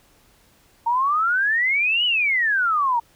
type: exponential two-way sweep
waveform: sine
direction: up then down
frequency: 911 to 3003 to 911 Hz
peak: -17 dBFS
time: 0.86-3 s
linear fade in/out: 10 ms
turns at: 2.05 s
effects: pink hiss -57 dBFS RMS until 3.15 s